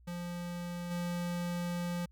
square tone with level steps, 174.61 Hz, F3, in tune, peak -38 / -34 dBFS, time 0.07-2.06 s, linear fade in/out 10 ms, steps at 0.9 s, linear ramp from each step 20 ms, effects added 60 Hz sine -57 dBFS peak until 2.11 s

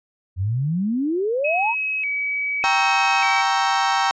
sine exponential sweep, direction up, 87.1 to 987.8 Hz, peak -19 dBFS, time 0.36-1.75 s, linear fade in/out 50 ms
sine tone with vibrato, 2412 Hz, D7, 46 cents sharp, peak -21 dBFS, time 1.44-3.42 s, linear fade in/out 10 ms, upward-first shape square, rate 0.84 Hz, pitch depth 100 cents each way
35% pulse chord, G diminished seventh, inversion none, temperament equal, 784 / 932.3 / 1108.7 / 1318.5 Hz, G5 / Bb5 / Db6 / Fb6, 0 / 0 / 0 / 0 cents, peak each -19 / -21 / -24 / -24 dBFS, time 2.64-4.11 s, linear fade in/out 0 ms
effects resampled to 16000 Hz

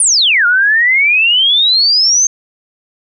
sine exponential two-way sweep, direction down then up, 9890 to 1396.9 to 6400 Hz, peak -7 dBFS, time 0-2.27 s, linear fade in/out 2 ms, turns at 0.46 s, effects none

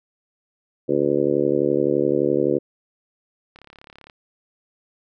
harmonic tone, 71.7 Hz, D2, 41 cents flat, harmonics 2 / 3 / 4 / 5 / 6 / 7 / 8, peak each -31 / -31 / -24 / -21 / -24 / -23 / -31 dBFS, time 0.88-2.59 s, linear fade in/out 20 ms
click train, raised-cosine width 0.3 ms, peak -28 dBFS, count 20, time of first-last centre 3.56-4.098 s, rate 35.3 Hz
effects none

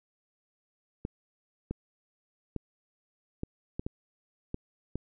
clicks, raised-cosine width 3 ms, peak -20 dBFS, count 8, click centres 1.051 / 1.71 / 2.563 / 3.434 / 3.795 / 3.865 / 4.544 / 4.956 s, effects none

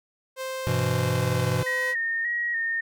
sawtooth tone with pitch glide, 523.3 to 509.9 Hz, C5 to C5, 0 to -45 cents, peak -26 dBFS, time 0.36-1.95 s, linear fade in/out 50 ms, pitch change -45 cents, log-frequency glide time 0.62-1.69 s
square chord, E minor, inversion first, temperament just, 98.89 / 123.61 / 164.81 Hz, G2 / B2 / E3, +16 / +2 / 0 cents, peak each -30 / -26 / -30 dBFS, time 0.67-1.63 s, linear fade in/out 0 ms
sine tone with vibrato, 1864.7 Hz, A#6, in tune, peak -24 dBFS, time 1.66-2.81 s, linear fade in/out 10 ms, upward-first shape square, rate 1.7 Hz, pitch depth 32 cents each way
effects none

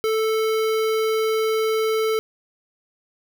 square tone with notch filter, 440 Hz, A4, in tune, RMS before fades -21 dBFS, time 0.04-2.19 s, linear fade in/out 0 ms, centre 7800 Hz, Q 1.4, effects none

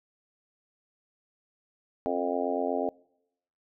harmonic tone with a mistuned harmonic, 88.2 Hz, F2, 18 cents sharp, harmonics 3 / 4 / 5 / 6 / 7 / 8 / 9, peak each -33 / -37 / -32 / -37 / -32 / -35 / -36 dBFS, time 2.06-2.89 s, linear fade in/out 0 ms, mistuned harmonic 3, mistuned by +20 cents, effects noise-tail reverb RT60 0.8 s tail -25 dB re dry

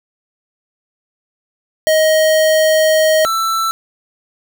square tone pair in turn, 628 / 1330.7 Hz, D#5 / E6, +16 / +16 cents, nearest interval octave + minor second, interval 1300 cents, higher second, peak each -10 / -15 dBFS, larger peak first, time 1.87-3.25 / 3.25-3.71 s, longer first, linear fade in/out 0 ms, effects none

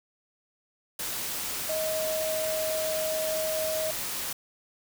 sine tone in noise, 630 Hz, D#5, 21 cents sharp, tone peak -28 dBFS, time 1.69-3.91 s, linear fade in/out 5 ms, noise white, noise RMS -33 dBFS, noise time 0.99-4.33 s, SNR +2 dB, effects none

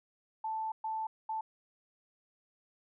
sine tone bursts at uneven times, 880 Hz, A5, in tune, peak -33 dBFS, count 3, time 0.44-0.72 / 0.84-1.07 / 1.29-1.41 s, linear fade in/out 5 ms, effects none

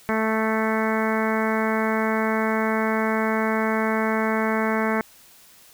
harmonic tone, 220 Hz, A3, in tune, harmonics 1 / 2 / 3 / 4 / 5 / 6 / 7 / 8 / 9 / 10, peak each -24 / -27 / -29 / -30 / -31 / -32 / -32 / -33 / -34 / -34 dBFS, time 0.09-5.01 s, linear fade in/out 0 ms, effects white hiss -51 dBFS RMS until 5.73 s

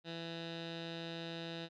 15% pulse tone with low-pass filter, 166.5 Hz, E3, 18 cents sharp, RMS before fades -44 dBFS, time 0.04-1.69 s, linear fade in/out 50 ms, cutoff 3700 Hz, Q 4.9, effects none

